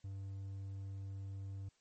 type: tone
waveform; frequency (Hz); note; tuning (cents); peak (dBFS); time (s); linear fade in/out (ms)
triangle; 97.6; G2; -7; -40; 0.04-1.69; 5
effects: white hiss -75 dBFS RMS until 1.8 s + MP3 32 kbps